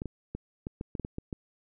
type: clicks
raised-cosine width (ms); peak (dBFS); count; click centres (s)
3; -22; 10; 0.019 / 0.057 / 0.35 / 0.669 / 0.811 / 0.952 / 0.997 / 1.049 / 1.184 / 1.328
effects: none